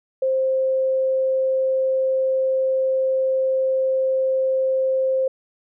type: tone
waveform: sine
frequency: 526 Hz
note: C5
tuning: 9 cents sharp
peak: -17 dBFS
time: 0.22-5.28 s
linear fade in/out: 5 ms
effects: none